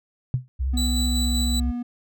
sine tone with exponential decay, 126.9 Hz, B2, 47 cents sharp, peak -15 dBFS, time 0.34-0.48 s, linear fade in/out 0 ms, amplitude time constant 29 ms
sine tone with vibrato, 65.41 Hz, C2, in tune, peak -21 dBFS, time 0.59-1.72 s, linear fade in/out 20 ms, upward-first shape sine, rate 15 Hz, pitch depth 93 cents each way
triangle tone with pitch glide, 246.9 to 242.1 Hz, B3 to B3, 0 to -34 cents, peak -24 dBFS, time 0.73-1.83 s, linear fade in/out 10 ms, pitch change -34 cents, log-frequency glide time 1.04-1.4 s
30% pulse tone with tremolo, 3951 Hz, B7, in tune, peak -23 dBFS, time 0.77-1.6 s, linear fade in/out 5 ms, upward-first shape square, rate 5.2 Hz, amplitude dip 25%
effects none

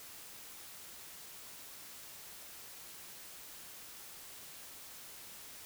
silence, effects white hiss -51 dBFS RMS until 5.65 s

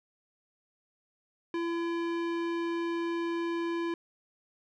square tone with low-pass filter, 337.9 Hz, E4, 43 cents sharp, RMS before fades -32 dBFS, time 1.54-3.94 s, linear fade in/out 2 ms, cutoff 2900 Hz, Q 0.77, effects none

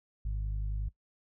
harmonic tone, 51.1 Hz, G#1, 27 cents flat, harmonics 1 / 2 / 3, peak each -31 / -41 / -48 dBFS, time 0.25-0.89 s, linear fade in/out 5 ms, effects noise-tail reverb RT60 0.1 s tail -18 dB re dry

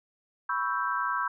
sine chord, C# half-diminished seventh, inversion third, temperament equal, 987.8 / 1108.7 / 1318.5 / 1568 Hz, B5 / C#6 / E6 / G6, 0 / 0 / 0 / 0 cents, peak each -32 dBFS, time 0.49-1.28 s, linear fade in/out 5 ms, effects none

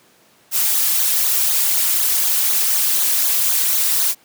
blue noise with flanger, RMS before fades -17 dBFS, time 0.51-4.15 s, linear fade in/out 50 ms, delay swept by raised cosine 0.37 to 3.87 ms, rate 4 Hz, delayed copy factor -0.85, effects pink hiss -53 dBFS RMS until 4.24 s + high-pass 200 Hz 12 dB/octave

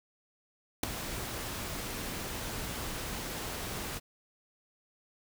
pink noise with ADSR envelope, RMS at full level -25 dBFS, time 0.83-4 s, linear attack 5 ms, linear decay 5 ms, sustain -13 dB, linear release 29 ms, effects none

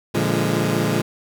20% pulse chord, Bb dominant seventh, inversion none, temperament equal with one note detuned, 116.54 / 146.83 / 172.41 / 207.7 Hz, Bb2 / D3 / F3 / Ab3, 0 / 0 / -22 / 0 cents, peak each -19 dBFS, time 0.14-1.02 s, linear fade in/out 10 ms, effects none

